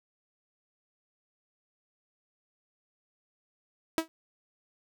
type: tone with exponential decay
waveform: sawtooth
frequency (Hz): 323.8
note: E4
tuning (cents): -31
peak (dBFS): -17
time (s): 3.98-4.08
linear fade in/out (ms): 0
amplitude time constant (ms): 20
effects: none